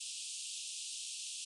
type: band-pass noise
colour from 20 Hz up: white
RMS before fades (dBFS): -44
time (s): 0-1.45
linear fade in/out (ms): 10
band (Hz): 2600 to 9700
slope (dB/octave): 96
effects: none